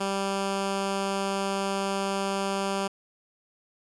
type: tone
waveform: 10% pulse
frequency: 196 Hz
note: G3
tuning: in tune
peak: -18 dBFS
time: 0-2.88 s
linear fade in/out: 10 ms
effects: resampled to 24000 Hz + 9-bit